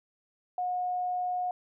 sine tone, 724 Hz, F#5, 38 cents flat, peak -28 dBFS, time 0.58-1.51 s, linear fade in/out 2 ms, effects none

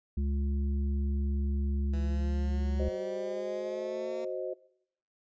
harmonic tone, 69.9 Hz, C#2, 15 cents sharp, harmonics 1 / 3 / 5, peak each -28 / -36 / -46 dBFS, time 0.17-2.89 s, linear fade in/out 5 ms
15% pulse exponential sweep, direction up, 164.81 to 230.1 Hz, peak -37 dBFS, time 1.93-4.25 s, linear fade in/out 5 ms
sine chord, C diminished, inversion second, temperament equal, 370 / 523.3 / 622.3 Hz, Gb4 / C5 / Eb5, 0 / 0 / 0 cents, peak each -36 / -36 / -38 dBFS, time 2.79-4.54 s, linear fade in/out 10 ms
effects noise-tail reverb RT60 0.7 s tail -21 dB re dry + resampled to 16000 Hz

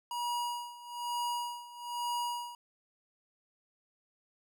square tone with tremolo, 960 Hz, B5, 49 cents flat, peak -32 dBFS, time 0.11-2.55 s, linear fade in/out 2 ms, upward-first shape sine, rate 1.1 Hz, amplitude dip 85%, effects none

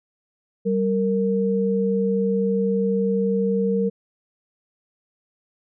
sine tone pair together, 193.9 / 461.9 Hz, G3 / A#4, -19 / -16 cents, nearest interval octave + minor third, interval 1503 cents, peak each -21 dBFS, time 0.65-3.9 s, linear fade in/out 20 ms, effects none

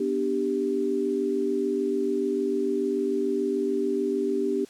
sine chord, G major, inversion first, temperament equal, 246.9 / 293.7 / 392 Hz, B3 / D4 / G4, 0 / 0 / 0 cents, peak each -30 / -29 / -25 dBFS, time 0-4.65 s, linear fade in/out 5 ms, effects white hiss -53 dBFS RMS until 4.69 s + low-pass 9000 Hz 12 dB/octave

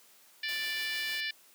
harmonic tone, 587.3 Hz, D5, in tune, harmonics 3 / 4 / 5 / 6 / 7 / 8 / 9, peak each -36 / -38 / -40 / -42 / -43 / -44 / -45 dBFS, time 0.43-1.31 s, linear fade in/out 5 ms
white noise with tremolo, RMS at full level -44 dBFS, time 0.48-1.21 s, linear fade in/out 10 ms, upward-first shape sine, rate 6.7 Hz, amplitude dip 25%
effects white hiss -60 dBFS RMS until 1.54 s + high-pass 200 Hz 12 dB/octave

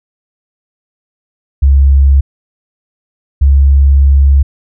sine tone pair in turn, 68.7 / 69.14 Hz, C#2 / C#2, -15 / -4 cents, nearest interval unison, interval 11 cents, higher second, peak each -3 dBFS, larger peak neither, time 1.62-2.21 / 3.41-4.43 s, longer second, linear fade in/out 10 ms, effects none

